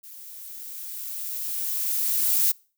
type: noise with level ramp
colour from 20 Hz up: violet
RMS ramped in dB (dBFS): -44 to -20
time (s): 0.03-2.52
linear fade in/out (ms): 10
effects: noise-tail reverb RT60 0.4 s tail -25 dB re dry